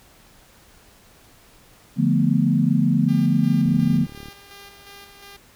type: chord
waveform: sine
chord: B half-diminished seventh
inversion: first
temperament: equal with one note detuned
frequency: 146.83 / 174.61 / 220 / 245.1 Hz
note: D3 / F3 / A3 / B3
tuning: 0 / 0 / 0 / -13 cents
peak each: -21 dBFS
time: 1.96-4.07 s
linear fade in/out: 50 ms
type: tone with tremolo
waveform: 5% pulse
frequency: 400.5 Hz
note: G4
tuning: 37 cents sharp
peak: -30 dBFS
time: 3.08-5.37 s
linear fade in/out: 10 ms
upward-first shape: square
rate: 2.8 Hz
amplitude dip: 45%
type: click train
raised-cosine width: 3 ms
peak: -27 dBFS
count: 24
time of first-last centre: 3.66-4.285 s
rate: 36.8 Hz
effects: pink hiss -52 dBFS RMS until 5.55 s